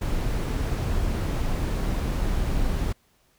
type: noise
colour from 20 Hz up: brown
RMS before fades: -25 dBFS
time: 0.01-2.93 s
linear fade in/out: 10 ms
effects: pink hiss -64 dBFS RMS until 3.38 s